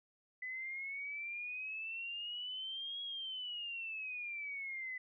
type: exponential two-way sweep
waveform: sine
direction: up then down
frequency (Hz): 2001 to 3322 to 2001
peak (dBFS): -40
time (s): 0.42-4.98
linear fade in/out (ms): 5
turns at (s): 3.02
effects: none